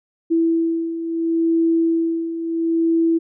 sine beating tone pair, 329.6 / 330.33 Hz, E4 / E4, 0 / +4 cents, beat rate 0.73 Hz, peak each -23 / -17 dBFS, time 0.3-3.19 s, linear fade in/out 20 ms, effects none

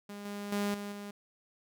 sawtooth tone with level steps, 203.7 Hz, G#3, 33 cents flat, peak -38 / -34 / -26 / -34 / -37 dBFS, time 0.09-1.11 s, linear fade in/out 5 ms, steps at 0.25 / 0.52 / 0.74 / 0.92 s, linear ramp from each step 2 ms, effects none

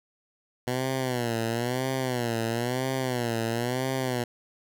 10% pulse tone with vibrato, 122.7 Hz, B2, 11 cents flat, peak -18 dBFS, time 0.67-4.24 s, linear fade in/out 5 ms, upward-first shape sine, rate 1 Hz, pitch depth 130 cents each way, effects none

